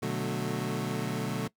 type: chord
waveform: 25% pulse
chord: B minor seventh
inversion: none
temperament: equal with one note detuned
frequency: 123.47 / 148.11 / 185 / 220 Hz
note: B2 / D3 / F#3 / A3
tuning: 0 / +15 / 0 / 0 cents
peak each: -32 dBFS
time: 0.02-1.48 s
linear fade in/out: 10 ms
effects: noise-tail reverb RT60 0.1 s tail -20 dB re dry